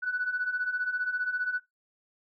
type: beating tone pair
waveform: sine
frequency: 1474 / 1489 Hz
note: F#6 / F#6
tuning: -7 / +11 cents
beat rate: 15 Hz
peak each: -33 / -28 dBFS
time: 0.02-1.6 s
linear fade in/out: 20 ms
effects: noise-tail reverb RT60 0.2 s tail -23 dB re dry + tanh soft clip ceiling -20 dBFS